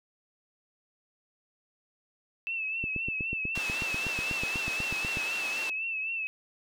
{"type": "tone with vibrato", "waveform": "sine", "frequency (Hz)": 2637, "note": "E7", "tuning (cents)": 0, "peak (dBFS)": -30, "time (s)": [2.47, 6.27], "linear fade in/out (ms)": 0, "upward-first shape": "triangle", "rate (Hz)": 3.9, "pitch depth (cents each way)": 67}
{"type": "click train", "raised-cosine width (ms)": 3, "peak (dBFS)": -23, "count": 20, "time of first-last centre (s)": [2.84, 5.171], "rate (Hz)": 8.15}
{"type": "band-pass noise", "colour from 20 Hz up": "white", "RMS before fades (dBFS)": -39, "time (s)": [3.55, 5.7], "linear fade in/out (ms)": 5, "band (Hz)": [280, 4500], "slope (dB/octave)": 12}
{"effects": []}